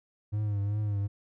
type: tone with vibrato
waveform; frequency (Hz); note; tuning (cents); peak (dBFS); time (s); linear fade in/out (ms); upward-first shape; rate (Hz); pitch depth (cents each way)
triangle; 103.2; G#2; -10; -25; 0.32-1.08; 20; triangle; 2.6; 66
effects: none